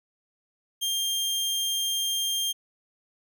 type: tone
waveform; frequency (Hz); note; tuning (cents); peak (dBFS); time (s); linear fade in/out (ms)
sawtooth; 3196; G7; +33; -22; 0.81-2.53; 20
effects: none